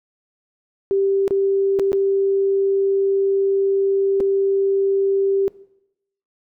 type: tone with dropouts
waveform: sine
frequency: 392 Hz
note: G4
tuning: in tune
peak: -15 dBFS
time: 0.91-5.48 s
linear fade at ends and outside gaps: 0 ms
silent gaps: 1.279-1.308 / 1.79-1.796 / 1.919-1.93 / 4.202-4.206 s
effects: noise-tail reverb RT60 0.8 s tail -20 dB re dry